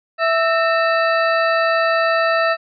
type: harmonic tone with a mistuned harmonic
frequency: 659.3 Hz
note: E5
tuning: in tune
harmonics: 1 / 2 / 3 / 4 / 6 / 7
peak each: -17 / -19 / -21 / -26 / -32 / -33 dBFS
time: 0.18-2.57 s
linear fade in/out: 50 ms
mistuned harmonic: 3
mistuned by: -140 cents
effects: none